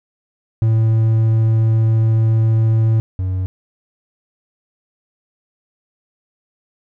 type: tone pair in turn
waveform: triangle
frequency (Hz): 111.6 / 93.09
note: A2 / F#2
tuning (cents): +25 / +11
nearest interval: minor third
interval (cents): 314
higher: first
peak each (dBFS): -9 / -15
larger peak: first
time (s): 0.62-3 / 3.19-3.46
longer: first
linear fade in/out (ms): 0
effects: none